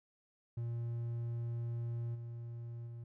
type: tone with level steps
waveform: triangle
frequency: 117.6 Hz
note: A#2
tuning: 16 cents sharp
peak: -34 / -40 / -42 dBFS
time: 0.57-3.04 s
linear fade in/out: 5 ms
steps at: 2.14 / 2.86 s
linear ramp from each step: 20 ms
effects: none